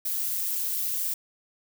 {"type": "noise with amplitude modulation", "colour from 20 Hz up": "violet", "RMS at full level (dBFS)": -26, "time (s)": [0.05, 1.14], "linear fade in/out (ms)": 5, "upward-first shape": "sine", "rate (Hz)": 185, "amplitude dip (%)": 60, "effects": []}